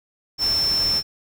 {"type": "tone in noise", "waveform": "sine", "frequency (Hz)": 5360, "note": "E8", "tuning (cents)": 28, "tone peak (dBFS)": -18, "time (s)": [0.38, 1.03], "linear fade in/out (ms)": 50, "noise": "pink", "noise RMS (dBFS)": -32, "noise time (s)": [0.38, 1.03], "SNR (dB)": 11, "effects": []}